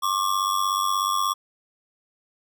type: ring-modulated tone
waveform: square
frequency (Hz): 1126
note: C#6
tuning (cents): +27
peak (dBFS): -19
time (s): 0.02-1.34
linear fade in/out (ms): 20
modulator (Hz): 48.3
effects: none